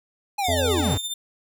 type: linear sweep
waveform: square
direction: down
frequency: 842 to 71.9 Hz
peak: -23 dBFS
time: 0.38-0.98 s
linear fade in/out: 10 ms
type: tone with tremolo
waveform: sawtooth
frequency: 3599 Hz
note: A7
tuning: 38 cents sharp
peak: -22 dBFS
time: 0.44-1.14 s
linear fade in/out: 5 ms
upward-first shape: triangle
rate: 15 Hz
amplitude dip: 65%
type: harmonic tone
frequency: 86 Hz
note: F2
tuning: 26 cents flat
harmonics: 1 / 3 / 5 / 7 / 9 / 10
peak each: -25 / -30 / -32 / -33 / -35 / -35 dBFS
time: 0.48-0.95 s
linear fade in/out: 5 ms
effects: none